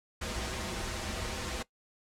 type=noise with comb filter; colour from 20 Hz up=pink; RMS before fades=-36 dBFS; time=0.21-1.63 s; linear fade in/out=10 ms; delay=7 ms; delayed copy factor=-0.7; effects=noise-tail reverb RT60 0.1 s tail -19 dB re dry + low-pass 8000 Hz 12 dB/octave